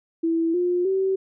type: tone with pitch steps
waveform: sine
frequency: 329.6 / 355.3 / 383 Hz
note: E4 / F4 / G4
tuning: 0 / +30 / -40 cents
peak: -19 dBFS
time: 0.23-1.16 s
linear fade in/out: 10 ms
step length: 310 ms
effects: none